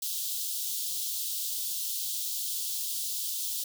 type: high-pass noise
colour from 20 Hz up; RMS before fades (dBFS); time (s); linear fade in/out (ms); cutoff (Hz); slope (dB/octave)
white; -33; 0.02-3.64; 5; 3200; 48
effects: none